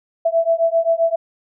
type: beating tone pair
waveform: sine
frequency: 659.3 / 666.9 Hz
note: E5 / E5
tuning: 0 / +20 cents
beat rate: 7.6 Hz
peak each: -17 dBFS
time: 0.25-1.16 s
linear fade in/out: 10 ms
effects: none